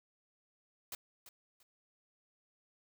white noise with echo, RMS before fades -43 dBFS, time 0.92-0.95 s, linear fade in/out 2 ms, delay 340 ms, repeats 2, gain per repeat -12 dB, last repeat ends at 1.63 s, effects none

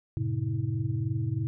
sine tone cluster, 93.4 / 112.4 / 135.7 / 321.1 Hz, F#2 / A2 / C#3 / E4, +17 / +37 / -36 / -45 cents, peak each -37 / -29 / -31 / -38 dBFS, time 0.17-1.47 s, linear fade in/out 0 ms, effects none

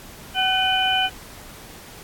harmonic tone with a mistuned harmonic, 755 Hz, F#5, 35 cents sharp, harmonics 1 / 2 / 3 / 4, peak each -22 / -25 / -27 / -21 dBFS, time 0.34-1.1 s, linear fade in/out 50 ms, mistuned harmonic 3, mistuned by +130 cents, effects pink hiss -42 dBFS RMS until 2.03 s + AAC 64 kbps

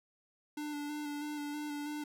square tone with vibrato, 294.9 Hz, D4, 7 cents sharp, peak -38 dBFS, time 0.57-2.04 s, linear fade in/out 5 ms, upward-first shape square, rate 3.1 Hz, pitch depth 19 cents each way, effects none

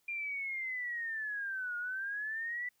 sine linear two-way sweep, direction down then up, 2400 to 1425 to 1984 Hz, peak -35 dBFS, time 0.08-2.69 s, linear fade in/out 5 ms, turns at 1.77 s, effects white hiss -75 dBFS RMS until 2.8 s

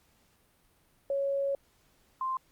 sine tone pair in turn, 554.4 / 1046.6 Hz, C#5 / C6, 0 / 0 cents, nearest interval major seventh, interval 1100 cents, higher second, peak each -27 / -29 dBFS, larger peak first, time 1.1-1.55 / 2.21-2.37 s, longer first, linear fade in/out 2 ms, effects pink hiss -67 dBFS RMS until 2.51 s + Opus 48 kbps

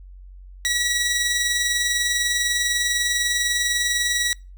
15% pulse tone with tremolo, 1928 Hz, B6, 42 cents flat, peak -12 dBFS, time 0.65-4.33 s, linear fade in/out 0 ms, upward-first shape sine, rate 20 Hz, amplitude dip 35%, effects noise-tail reverb RT60 0.3 s tail -26 dB re dry + added 46 Hz sine -39 dBFS peak until 4.57 s

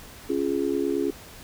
sine chord, Db major, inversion none, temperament just, 277.2 / 346.5 / 415.8 Hz, Db4 / F4 / Ab4, 0 / -14 / +2 cents, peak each -27 dBFS, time 0.29-1.11 s, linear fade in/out 10 ms, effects pink hiss -45 dBFS RMS until 1.43 s

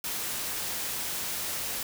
white noise, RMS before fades -33 dBFS, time 0.04-1.83 s, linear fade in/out 2 ms, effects none

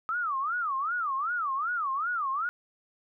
sine tone with vibrato, 1244.5 Hz, D#6, in tune, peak -27 dBFS, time 0.09-2.49 s, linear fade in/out 0 ms, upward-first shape sine, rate 2.6 Hz, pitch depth 280 cents each way, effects none

